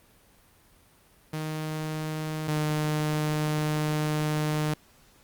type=tone pair in turn; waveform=sawtooth; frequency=155.56 / 152.36 Hz; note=D#3 / D#3; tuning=0 / -36 cents; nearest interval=unison; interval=36 cents; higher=first; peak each=-26 / -21 dBFS; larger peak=second; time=1.33-2.48 / 2.48-4.74 s; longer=second; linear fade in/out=5 ms; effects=pink hiss -59 dBFS RMS until 5.23 s + Opus 32 kbps